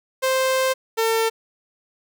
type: tone pair in turn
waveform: sawtooth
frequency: 523.3 / 449.9 Hz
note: C5 / A4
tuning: 0 / +39 cents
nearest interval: minor third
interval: 261 cents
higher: first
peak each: -14 dBFS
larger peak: neither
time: 0.22-0.74 / 0.97-1.3 s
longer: first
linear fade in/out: 20 ms
effects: none